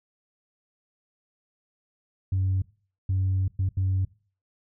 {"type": "tone bursts at uneven times", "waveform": "sine", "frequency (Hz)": 94.7, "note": "F#2", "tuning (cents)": 41, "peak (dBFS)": -20, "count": 4, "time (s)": [[2.32, 2.62], [3.09, 3.48], [3.59, 3.69], [3.77, 4.05]], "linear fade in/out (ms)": 5, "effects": ["noise-tail reverb RT60 0.4 s tail -21 dB re dry", "tanh soft clip ceiling -19 dBFS"]}